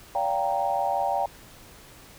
sine chord, G minor seventh, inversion second, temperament equal with one note detuned, 575.2 / 698.5 / 784 / 932.3 Hz, D5 / F5 / G5 / Bb5, -36 / 0 / 0 / 0 cents, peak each -30 / -29 / -26 / -30 dBFS, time 0.15-1.26 s, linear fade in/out 2 ms, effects pink hiss -49 dBFS RMS until 2.18 s

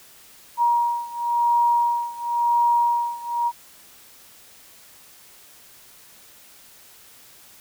sine beating tone pair, 948 / 948.95 Hz, A#5 / A#5, +29 / +31 cents, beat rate 0.95 Hz, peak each -20 / -22 dBFS, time 0.57-3.52 s, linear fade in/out 50 ms, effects white hiss -49 dBFS RMS until 7.6 s

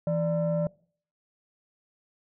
sine tone pair together, 165.18 / 590 Hz, E3 / D5, +4 / +8 cents, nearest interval octave + minor seventh, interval 2204 cents, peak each -25 dBFS, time 0.07-0.67 s, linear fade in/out 2 ms, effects noise-tail reverb RT60 0.5 s tail -24 dB re dry + tanh soft clip ceiling -20 dBFS

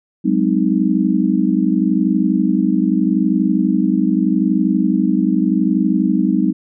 sine chord, Ab dominant seventh, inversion third, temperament just, 186.89 / 207.7 / 259.6 / 311.5 Hz, Gb3 / Ab3 / C4 / Eb4, +18 / 0 / -13 / +2 cents, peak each -18 dBFS, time 0.24-6.53 s, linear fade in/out 20 ms, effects none

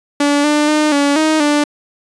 sawtooth tone with pitch steps, 288.1 / 298 / 303.7 / 284.6 / 313.1 / 294 Hz, D4 / D4 / D#4 / C#4 / D#4 / D4, -33 / +25 / -42 / +46 / +11 / +2 cents, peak -7 dBFS, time 0.2-1.64 s, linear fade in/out 5 ms, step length 240 ms, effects resampled to 22050 Hz

